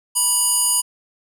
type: tone with band-pass filter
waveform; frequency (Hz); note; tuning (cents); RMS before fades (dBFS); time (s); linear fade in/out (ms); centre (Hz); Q
square; 977; B5; -19; -18; 0.15-0.82; 20; 9800; 4.8
effects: none